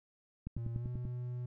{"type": "click train", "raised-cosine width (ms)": 5, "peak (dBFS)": -27, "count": 7, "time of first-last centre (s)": [0.47, 1.053], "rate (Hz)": 10.3}
{"type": "tone with pitch glide", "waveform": "triangle", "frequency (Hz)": [116.54, 123.18], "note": ["A#2", "B2"], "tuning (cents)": [0, -4], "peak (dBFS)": -35, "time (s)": [0.57, 1.46], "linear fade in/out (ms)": 5, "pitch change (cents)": 96, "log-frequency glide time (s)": [0.75, 0.88]}
{"effects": []}